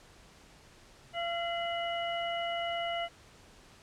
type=harmonic tone with a mistuned harmonic; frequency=683 Hz; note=F5; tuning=39 cents flat; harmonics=1 / 2 / 3 / 4; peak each=-33 / -42 / -40 / -39 dBFS; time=1.13-3.09 s; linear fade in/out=50 ms; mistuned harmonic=4; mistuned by=+120 cents; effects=pink hiss -57 dBFS RMS until 3.82 s + low-pass 8000 Hz 12 dB/octave